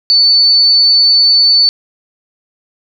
sine tone, 4495 Hz, C#8, 23 cents sharp, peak -5 dBFS, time 0.1-1.69 s, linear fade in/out 0 ms, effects none

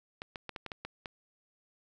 clicks, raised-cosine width 0.3 ms, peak -23 dBFS, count 8, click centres 0.219 / 0.358 / 0.493 / 0.562 / 0.663 / 0.718 / 0.85 / 1.058 s, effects none

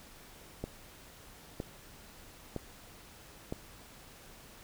click train, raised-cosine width 2 ms, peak -22 dBFS, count 4, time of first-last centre 0.64-3.525 s, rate 1.04 Hz, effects pink hiss -54 dBFS RMS until 4.63 s

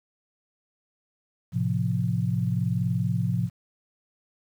sine chord, F major, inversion first, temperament equal, 110 / 130.81 / 174.61 Hz, A2 / C3 / F3, 0 / 0 / 0 cents, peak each -27 dBFS, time 1.52-3.5 s, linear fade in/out 50 ms, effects 9-bit

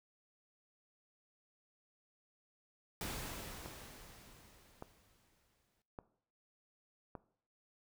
pink noise with exponential decay, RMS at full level -41 dBFS, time 3.01-5.82 s, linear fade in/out 1 ms, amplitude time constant 610 ms
click train, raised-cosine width 1 ms, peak -31 dBFS, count 4, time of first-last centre 3.66-7.152 s, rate 0.859 Hz
effects noise-tail reverb RT60 0.6 s tail -18 dB re dry

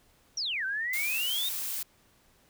sine exponential two-way sweep, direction down then up, 5890 to 1516 to 3757 Hz, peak -29 dBFS, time 0.37-1.49 s, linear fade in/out 5 ms, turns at 0.65 s
blue noise, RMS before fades -34 dBFS, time 0.93-1.83 s, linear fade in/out 5 ms
effects pink hiss -64 dBFS RMS until 2.49 s

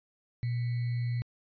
sine tone with sample-and-hold, 120.4 Hz, B2, 44 cents flat, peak -28 dBFS, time 0.43-1.22 s, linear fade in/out 0 ms, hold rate 2100 Hz, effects resampled to 11025 Hz

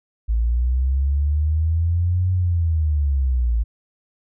sine linear two-way sweep, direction up then down, 54.7 to 92.5 to 54.7 Hz, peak -16 dBFS, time 0.28-3.64 s, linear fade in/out 20 ms, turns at 2.32 s, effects none

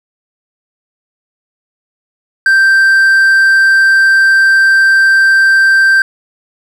triangle tone, 1568 Hz, G6, in tune, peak -3 dBFS, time 2.46-6.02 s, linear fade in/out 2 ms, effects none

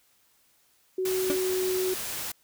sine tone with pitch glide, 373.5 to 371.3 Hz, F#4 to F#4, +16 to +6 cents, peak -25 dBFS, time 0.98-1.94 s, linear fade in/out 5 ms, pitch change -10 cents, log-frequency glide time 1.28-1.47 s
white noise, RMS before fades -34 dBFS, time 1.05-2.32 s, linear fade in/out 5 ms
30% pulse tone with exponential decay, 289.5 Hz, D4, 25 cents flat, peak -20 dBFS, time 1.3-1.42 s, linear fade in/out 0 ms, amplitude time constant 24 ms
effects white hiss -65 dBFS RMS until 2.43 s

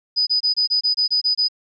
sine tone bursts, 4978 Hz, D#8, in tune, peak -15 dBFS, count 10, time 0.16-1.485 s, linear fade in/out 20 ms, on 110 ms, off 25 ms, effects none

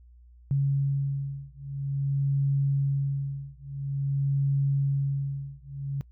sine beating tone pair, 138.59 / 139.08 Hz, C#3 / C#3, 0 / +6 cents, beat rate 0.49 Hz, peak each -27 dBFS, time 0.51-6.01 s, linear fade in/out 0 ms, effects noise-tail reverb RT60 0.1 s tail -22 dB re dry + added 60 Hz sine -50 dBFS peak until 6.11 s

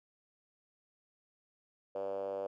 5% pulse tone with band-pass filter, 98 Hz, G2, in tune, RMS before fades -38 dBFS, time 1.95-2.47 s, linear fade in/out 5 ms, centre 540 Hz, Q 8.7, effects none

